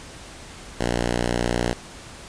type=tone; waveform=5% pulse; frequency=59.7 Hz; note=A#1; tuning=42 cents sharp; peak=-10 dBFS; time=0.79-1.74 s; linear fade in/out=20 ms; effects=pink hiss -41 dBFS RMS until 2.28 s + resampled to 22050 Hz